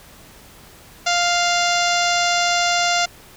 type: harmonic tone with a mistuned harmonic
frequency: 698.5 Hz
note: F5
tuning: in tune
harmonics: 1 / 2 / 3 / 4 / 5 / 6 / 7 / 8 / 9 / 10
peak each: -20 / -23 / -25 / -26 / -27 / -28 / -28 / -29 / -30 / -30 dBFS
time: 1.06-3.06 s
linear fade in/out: 10 ms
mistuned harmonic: 10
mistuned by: +48 cents
effects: pink hiss -45 dBFS RMS until 3.36 s